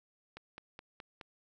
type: click train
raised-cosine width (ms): 0.3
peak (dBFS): -30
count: 5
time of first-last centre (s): 0.37-1.212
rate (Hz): 4.75
effects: none